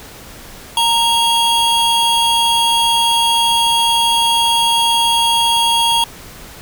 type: tone pair together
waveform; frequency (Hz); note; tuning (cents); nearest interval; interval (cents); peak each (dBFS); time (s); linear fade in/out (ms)
square; 927 / 3303; A#5 / G#7; -10 / -10; octave + minor seventh; 2200; -15; 0.77-6.04; 2
effects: pink hiss -36 dBFS RMS until 6.61 s